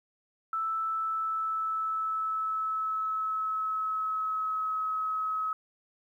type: tone with pitch glide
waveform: sine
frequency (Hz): 1318.5 to 1281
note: E6 to E6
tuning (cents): 0 to -50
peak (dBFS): -28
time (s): 0.53-5.53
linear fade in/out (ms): 2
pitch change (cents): -50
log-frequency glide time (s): 0.76-4.8
effects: 11-bit